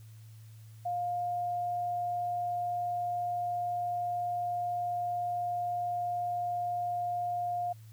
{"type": "tone", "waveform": "sine", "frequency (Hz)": 707, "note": "F5", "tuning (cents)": 21, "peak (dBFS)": -30, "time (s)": [0.85, 7.73], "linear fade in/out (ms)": 10, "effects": ["added 110 Hz sine -48 dBFS peak until 7.92 s", "white hiss -64 dBFS RMS until 7.92 s"]}